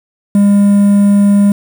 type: tone with quantisation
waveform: triangle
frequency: 202.1 Hz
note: G#3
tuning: 47 cents flat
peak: -3 dBFS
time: 0.35-1.52 s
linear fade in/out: 2 ms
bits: 5
effects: none